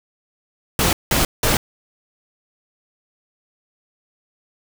pink noise bursts, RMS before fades -17 dBFS, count 3, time 0.79-1.57 s, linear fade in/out 2 ms, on 140 ms, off 180 ms, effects none

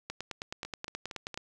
two click trains, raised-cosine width 0.2 ms, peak -23 / -19 dBFS, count 4 / 13, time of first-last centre 0.65-1.343 / 0.1-1.375 s, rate 4.33 / 9.41 Hz, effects none

